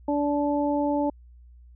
harmonic tone, 290 Hz, D4, 22 cents flat, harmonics 1 / 2 / 3, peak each -24 / -27 / -29 dBFS, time 0.08-1.1 s, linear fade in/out 5 ms, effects added 60 Hz sine -47 dBFS peak until 1.75 s

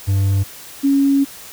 triangle / sine tone pair in turn, 98 / 277 Hz, G2 / C#4, 0 / -1 cents, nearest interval octave + tritone, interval 1799 cents, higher second, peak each -11 dBFS, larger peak neither, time 0.07-0.44 / 0.83-1.25 s, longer second, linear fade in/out 20 ms, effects white hiss -37 dBFS RMS until 1.52 s

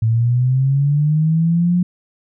sine linear sweep, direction up, 110 to 180 Hz, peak -12 dBFS, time 0.02-1.83 s, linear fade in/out 5 ms, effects none

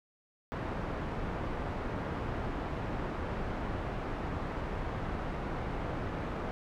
pink low-pass noise, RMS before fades -36 dBFS, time 0.52-6.51 s, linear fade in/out 0 ms, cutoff 1400 Hz, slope 12 dB/octave, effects none

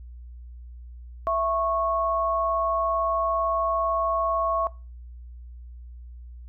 sine tone pair together, 662.2 / 1100 Hz, E5 / C#6, +8 / -14 cents, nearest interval major sixth, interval 878 cents, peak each -24 dBFS, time 1.27-4.67 s, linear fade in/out 0 ms, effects noise-tail reverb RT60 0.3 s tail -21 dB re dry + added 60 Hz sine -39 dBFS peak until 6.48 s

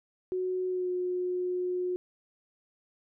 sine tone with pitch glide, 368.7 to 361.7 Hz, F#4 to F#4, -6 to -39 cents, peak -28 dBFS, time 0.32-1.96 s, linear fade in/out 0 ms, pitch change -33 cents, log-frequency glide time 0.68-0.9 s, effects none

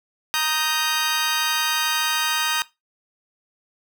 15% pulse chord, Eb major, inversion second, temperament just, 933.4 / 1244.5 / 1555.6 Hz, Bb5 / Eb6 / G6, +2 / 0 / -14 cents, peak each -19 dBFS, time 0.34-2.62 s, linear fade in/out 0 ms, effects noise-tail reverb RT60 0.2 s tail -18 dB re dry

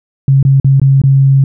sine tone with dropouts, 136.1 Hz, C#3, 31 cents flat, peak -4 dBFS, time 0.28-1.44 s, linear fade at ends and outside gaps 2 ms, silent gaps 0.428-0.45 / 0.6-0.645 / 0.798-0.816 / 1.017-1.037 s, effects none

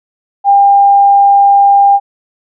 sine tone, 800 Hz, G5, 35 cents sharp, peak -3 dBFS, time 0.44-2 s, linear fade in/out 50 ms, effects none

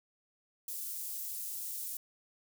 white high-pass noise, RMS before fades -40 dBFS, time 0.68-1.97 s, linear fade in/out 2 ms, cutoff 8300 Hz, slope 12 dB/octave, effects none

